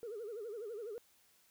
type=tone with vibrato; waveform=sine; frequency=440 Hz; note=A4; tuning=in tune; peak=-40 dBFS; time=0.03-0.98 s; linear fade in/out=0 ms; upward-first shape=sine; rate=12 Hz; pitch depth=160 cents each way; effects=tanh soft clip ceiling -38 dBFS + white hiss -69 dBFS RMS until 1.5 s